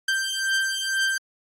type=beating tone pair; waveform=sawtooth; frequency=1568 / 1570.1 Hz; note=G6 / G6; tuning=0 / +2 cents; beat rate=2.1 Hz; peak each=-22 dBFS; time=0.08-1.18 s; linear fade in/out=5 ms; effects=low-pass 11000 Hz 12 dB/octave + AAC 64 kbps